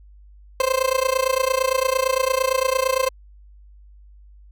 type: tone with amplitude modulation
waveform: 30% pulse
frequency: 523.3 Hz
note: C5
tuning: in tune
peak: -12 dBFS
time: 0.6-3.09 s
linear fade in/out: 2 ms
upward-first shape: sine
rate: 28.8 Hz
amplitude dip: 90%
effects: added 50 Hz sine -44 dBFS peak until 4.51 s